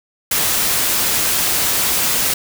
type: noise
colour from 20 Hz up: white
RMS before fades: -17 dBFS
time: 0.31-2.34 s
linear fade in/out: 5 ms
effects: none